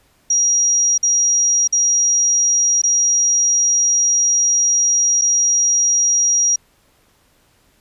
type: tone with dropouts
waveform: sine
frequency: 5720 Hz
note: F8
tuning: 41 cents sharp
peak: -12 dBFS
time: 0.3-6.56 s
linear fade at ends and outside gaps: 5 ms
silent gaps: 0.979-1.029 / 1.676-1.725 / 2.818-2.836 / 5.214-5.218 s
effects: pink hiss -57 dBFS RMS until 7.8 s + resampled to 32000 Hz